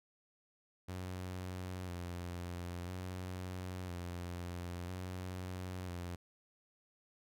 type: tone with vibrato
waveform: sawtooth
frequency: 89.8 Hz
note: F2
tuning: 49 cents sharp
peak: -37 dBFS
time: 0.88-6.16 s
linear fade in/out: 10 ms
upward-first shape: square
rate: 0.5 Hz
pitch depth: 37 cents each way
effects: none